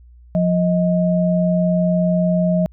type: tone pair together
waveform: sine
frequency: 176.8 / 627.5 Hz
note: F3 / D#5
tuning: +22 / +15 cents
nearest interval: octave + minor seventh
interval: 2193 cents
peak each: -15 / -19 dBFS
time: 0.35-2.66 s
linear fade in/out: 0 ms
effects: added 60 Hz sine -42 dBFS peak until 2.72 s